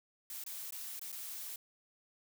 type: noise with dropouts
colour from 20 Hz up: blue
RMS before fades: -44 dBFS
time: 0.3-1.56 s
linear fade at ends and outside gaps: 2 ms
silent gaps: 0.439-0.463 / 0.707-0.723 / 0.994-1.014 / 1.119-1.126 s
effects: none